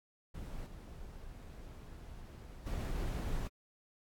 brown noise with level steps, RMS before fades -44 / -49 / -37 dBFS, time 0.34-3.48 s, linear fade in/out 10 ms, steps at 0.66 / 2.66 s, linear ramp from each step 10 ms, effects AAC 64 kbps

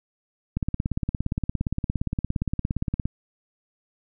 click train, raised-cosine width 5 ms, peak -12 dBFS, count 44, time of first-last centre 0.57-3.056 s, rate 17.3 Hz, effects none

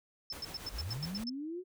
sine tone bursts, 5274 Hz, E8, in tune, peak -36 dBFS, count 9, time 0.3-1.296 s, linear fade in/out 2 ms, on 28 ms, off 93 ms
pink noise with tremolo, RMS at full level -46 dBFS, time 0.32-1.24 s, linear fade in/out 5 ms, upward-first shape sine, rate 7 Hz, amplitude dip 45%
sine linear sweep, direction up, 32.7 to 376.7 Hz, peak -37 dBFS, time 0.7-1.64 s, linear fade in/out 50 ms
effects none

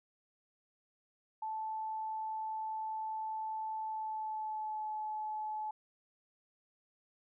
sine tone with pitch glide, 875 to 859.5 Hz, A5 to A5, -10 to -41 cents, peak -36 dBFS, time 1.42-5.71 s, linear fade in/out 5 ms, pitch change -31 cents, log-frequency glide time 3.78-4.88 s, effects none

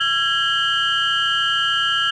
sine tone cluster, 1360 / 1649 / 2875 / 3110 Hz, F6 / G#6 / F7 / G7, -46 / -13 / +50 / -14 cents, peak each -21 dBFS, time 0-2.11 s, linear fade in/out 10 ms, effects tanh soft clip ceiling -11 dBFS

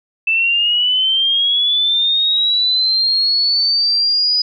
sine linear sweep, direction up, 2637 to 4970 Hz, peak -12 dBFS, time 0.27-4.42 s, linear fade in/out 5 ms, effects none

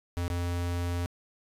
square tone with dropouts, 87.31 Hz, F2, in tune, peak -29 dBFS, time 0.17-1.06 s, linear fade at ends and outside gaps 0 ms, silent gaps 0.28-0.301 s, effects resampled to 32000 Hz + 10-bit

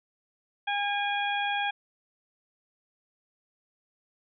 harmonic tone with a mistuned harmonic, 813 Hz, G#5, 37 cents flat, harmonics 1 / 2 / 3 / 4, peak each -29 / -32 / -34 / -35 dBFS, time 0.67-1.71 s, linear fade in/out 10 ms, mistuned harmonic 4, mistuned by +36 cents, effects none

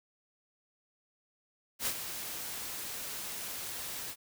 white noise with ADSR envelope, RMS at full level -31 dBFS, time 1.79-4.16 s, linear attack 79 ms, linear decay 63 ms, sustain -9 dB, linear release 57 ms, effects none

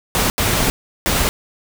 pink noise bursts at uneven times, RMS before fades -17 dBFS, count 3, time 0.15-0.3 / 0.38-0.7 / 1.06-1.29 s, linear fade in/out 0 ms, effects none

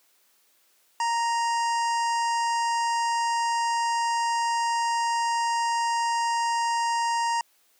harmonic tone with a mistuned harmonic, 932.3 Hz, A#5, in tune, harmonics 1 / 2 / 3 / 5 / 6 / 7 / 8 / 9 / 10, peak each -23 / -34 / -38 / -39 / -41 / -43 / -41 / -48 / -49 dBFS, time 1-7.41 s, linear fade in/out 2 ms, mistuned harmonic 5, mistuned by +80 cents, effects white hiss -64 dBFS RMS until 7.79 s + high-pass 300 Hz 12 dB/octave

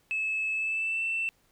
sine tone with pitch glide, 2600 to 2676 Hz, E7 to E7, -24 to +25 cents, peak -26 dBFS, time 0.11-1.29 s, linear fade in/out 0 ms, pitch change +49 cents, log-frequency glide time 0.52-1.04 s, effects tanh soft clip ceiling -23 dBFS + pink hiss -67 dBFS RMS until 1.51 s

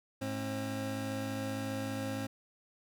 25% pulse tone pair together, 106.7 / 268.4 Hz, G#2 / C4, +47 / +44 cents, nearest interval octave + major third, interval 1597 cents, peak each -35 / -33 dBFS, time 0.21-2.27 s, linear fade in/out 10 ms, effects none

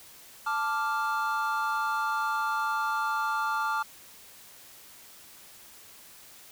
triangle chord, D minor, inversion second, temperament equal, 880 / 1174.7 / 1396.9 Hz, A5 / D6 / F6, 0 / 0 / 0 cents, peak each -29 dBFS, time 0.46-3.83 s, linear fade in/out 10 ms, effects white hiss -51 dBFS RMS until 6.51 s

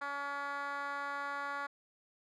10% pulse tone with band-pass filter, 283 Hz, C#4, 36 cents sharp, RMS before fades -39 dBFS, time 0.01-1.67 s, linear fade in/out 10 ms, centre 1300 Hz, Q 1.7, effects none

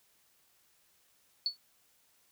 sine tone with exponential decay, 4435 Hz, C#8, in tune, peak -24 dBFS, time 1.46-1.57 s, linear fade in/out 1 ms, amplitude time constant 23 ms, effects tanh soft clip ceiling -20 dBFS + white hiss -69 dBFS RMS until 2.31 s

